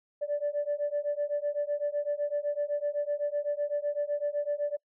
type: beating tone pair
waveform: sine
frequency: 580 / 587.9 Hz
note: D5 / D5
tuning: -22 / +2 cents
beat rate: 7.9 Hz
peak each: -30 dBFS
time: 0.21-4.77 s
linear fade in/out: 20 ms
effects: noise-tail reverb RT60 0.1 s tail -26 dB re dry + tanh soft clip ceiling -22 dBFS